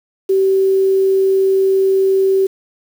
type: tone with quantisation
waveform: sine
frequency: 384.9 Hz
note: G4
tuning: 32 cents flat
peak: -10 dBFS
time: 0.29-2.47 s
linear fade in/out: 10 ms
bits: 6
effects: none